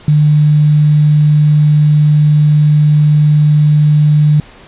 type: tone with quantisation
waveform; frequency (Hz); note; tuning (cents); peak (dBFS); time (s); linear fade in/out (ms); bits
sine; 150; D3; +37; -5; 0.08-4.4; 2; 5
effects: pink hiss -38 dBFS RMS until 4.67 s + resampled to 8000 Hz